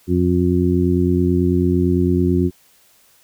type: harmonic tone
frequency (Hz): 89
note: F2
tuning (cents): +33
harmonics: 1 / 2 / 3 / 4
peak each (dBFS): -19 / -19 / -19 / -19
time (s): 0.07-2.51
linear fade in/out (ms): 50
effects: white hiss -54 dBFS RMS until 3.23 s